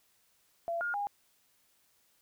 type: tone with pitch steps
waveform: sine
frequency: 678 / 1420 / 814 Hz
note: E5 / F6 / G#5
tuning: +49 / +28 / -35 cents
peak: -31 dBFS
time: 0.68-1.07 s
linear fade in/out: 0 ms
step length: 130 ms
effects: white hiss -70 dBFS RMS until 2.21 s

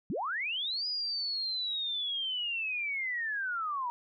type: linear two-way sweep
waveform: sine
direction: up then down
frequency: 138.59 to 4967 to 938 Hz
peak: -31 dBFS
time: 0.1-3.9 s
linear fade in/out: 0 ms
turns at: 0.87 s
effects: none

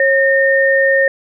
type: tone pair together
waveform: sine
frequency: 543 / 1830.7 Hz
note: C#5 / A#6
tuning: -36 / -32 cents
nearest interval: octave + major sixth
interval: 2104 cents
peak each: -12 dBFS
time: 0-1.08 s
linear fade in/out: 2 ms
effects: none

